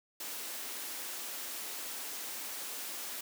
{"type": "high-pass noise", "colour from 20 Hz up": "white", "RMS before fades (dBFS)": -41, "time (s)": [0.2, 3.21], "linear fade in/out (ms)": 5, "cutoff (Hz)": 230, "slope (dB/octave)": 24, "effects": []}